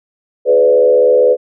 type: tone with frequency modulation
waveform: sine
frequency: 500 Hz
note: B4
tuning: 21 cents sharp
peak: -6 dBFS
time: 0.45-1.37 s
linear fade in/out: 50 ms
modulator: 75.6 Hz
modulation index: 0.92
effects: none